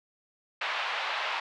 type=band-pass noise; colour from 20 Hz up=pink; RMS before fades=-32 dBFS; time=0.61-1.4 s; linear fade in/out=5 ms; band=740 to 3600 Hz; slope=24 dB/octave; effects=none